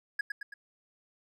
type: tone with echo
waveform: triangle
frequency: 1669 Hz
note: G#6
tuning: 8 cents sharp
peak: -25 dBFS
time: 0.19-0.21 s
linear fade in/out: 5 ms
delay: 110 ms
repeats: 3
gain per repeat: -5 dB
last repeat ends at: 0.54 s
effects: none